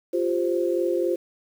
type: chord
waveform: sine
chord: F suspended second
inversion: none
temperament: just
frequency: 349.2 / 392.9 / 523.8 Hz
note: F4 / G4 / C5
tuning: 0 / +4 / +2 cents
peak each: -23 / -28 / -26 dBFS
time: 0.13-1.16 s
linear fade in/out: 10 ms
effects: 8-bit